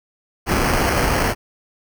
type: noise with sample-and-hold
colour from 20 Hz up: pink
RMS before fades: -18 dBFS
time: 0.46-1.35 s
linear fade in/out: 50 ms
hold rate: 3675 Hz
effects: none